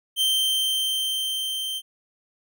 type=tone with level ramp; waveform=45% pulse; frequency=3128 Hz; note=G7; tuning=4 cents flat; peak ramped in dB=-18 to -27 dBFS; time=0.16-1.82 s; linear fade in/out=50 ms; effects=none